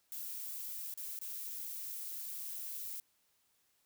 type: noise with dropouts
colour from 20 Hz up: violet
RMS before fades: -43 dBFS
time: 0.12-3 s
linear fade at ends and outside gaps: 0 ms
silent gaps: 0.939-0.975 / 1.19-1.214 s
effects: white hiss -75 dBFS RMS until 3.85 s